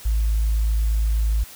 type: tone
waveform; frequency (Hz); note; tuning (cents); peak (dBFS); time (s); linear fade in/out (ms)
sine; 54.2; A1; -25; -16; 0.05-1.44; 10
effects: tanh soft clip ceiling -13 dBFS + white hiss -42 dBFS RMS until 1.55 s